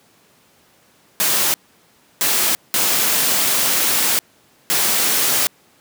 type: noise bursts at uneven times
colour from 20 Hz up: white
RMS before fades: -17 dBFS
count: 4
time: 1.2-1.54 / 2.21-2.55 / 2.74-4.19 / 4.7-5.47 s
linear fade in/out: 0 ms
effects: pink hiss -54 dBFS RMS until 5.8 s + high-pass 150 Hz 12 dB/octave